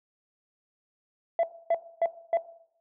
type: tone bursts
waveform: sine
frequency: 670 Hz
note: E5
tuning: 28 cents sharp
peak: -18 dBFS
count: 4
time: 1.39-2.372 s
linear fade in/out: 2 ms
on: 43 ms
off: 270 ms
effects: noise-tail reverb RT60 0.7 s tail -17 dB re dry + tanh soft clip ceiling -19 dBFS